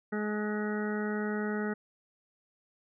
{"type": "harmonic tone", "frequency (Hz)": 210.7, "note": "G#3", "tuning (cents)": 25, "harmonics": [1, 2, 3, 4, 6, 7, 8, 9], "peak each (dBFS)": [-32, -35, -45, -44, -44, -41, -51, -43], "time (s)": [0.12, 1.74], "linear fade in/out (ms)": 10, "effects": []}